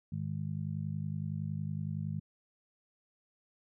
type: harmonic tone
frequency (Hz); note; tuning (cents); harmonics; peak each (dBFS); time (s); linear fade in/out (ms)
50.8; G#1; -38; 2 / 3 / 4; -39 / -36 / -41; 0.12-2.2; 5
effects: none